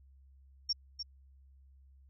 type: tone with echo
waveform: sine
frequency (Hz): 5500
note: F8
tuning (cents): -27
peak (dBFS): -28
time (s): 0.69-0.73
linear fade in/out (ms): 10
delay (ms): 300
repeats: 1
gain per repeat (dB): -8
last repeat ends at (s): 1.03
effects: added 67 Hz sine -57 dBFS peak until 2.09 s